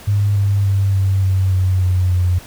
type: tone with pitch steps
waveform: sine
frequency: 101.8 / 99.99 / 98.22 / 96.48 / 94.76 / 93.08 / 91.43 / 89.81 Hz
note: G#2 / G2 / G2 / G2 / F#2 / F#2 / F#2 / F2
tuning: -34 / +35 / +4 / -27 / +42 / +11 / -20 / +49 cents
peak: -12 dBFS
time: 0.07-2.39 s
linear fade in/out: 10 ms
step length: 290 ms
effects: pink hiss -39 dBFS RMS until 2.46 s